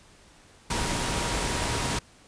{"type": "tone in noise", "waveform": "sine", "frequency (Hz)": 949, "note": "A#5", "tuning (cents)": 31, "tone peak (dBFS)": -37, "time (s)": [0.7, 1.99], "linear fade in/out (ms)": 5, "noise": "pink", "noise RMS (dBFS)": -28, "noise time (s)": [0.7, 1.99], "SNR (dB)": -12, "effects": ["pink hiss -55 dBFS RMS until 2.27 s", "resampled to 22050 Hz"]}